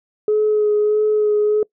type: tone with vibrato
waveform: sine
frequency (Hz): 423.1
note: G#4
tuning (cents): +32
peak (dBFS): -12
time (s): 0.28-1.63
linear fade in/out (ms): 2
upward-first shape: sine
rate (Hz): 1.6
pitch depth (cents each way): 17
effects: noise-tail reverb RT60 0.1 s tail -24 dB re dry + tanh soft clip ceiling -9 dBFS